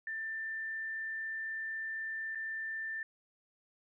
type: tone with dropouts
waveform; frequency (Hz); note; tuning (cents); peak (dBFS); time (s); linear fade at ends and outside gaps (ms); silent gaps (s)
sine; 1782; A6; +22; -36; 0.07-3.03; 2; 2.349-2.355
effects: none